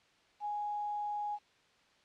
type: tone with quantisation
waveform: sine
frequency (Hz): 830.6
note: G#5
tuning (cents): 0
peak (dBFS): -34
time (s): 0.4-1.39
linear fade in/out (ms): 50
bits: 10
effects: white hiss -67 dBFS RMS until 2.04 s + low-pass 4000 Hz 12 dB/octave